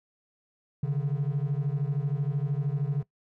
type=beating tone pair; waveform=triangle; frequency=137 / 150 Hz; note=C#3 / D3; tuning=-20 / +37 cents; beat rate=13 Hz; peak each=-25 / -26 dBFS; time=0.83-3.03 s; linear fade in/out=5 ms; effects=noise-tail reverb RT60 0.1 s tail -19 dB re dry + tanh soft clip ceiling -19 dBFS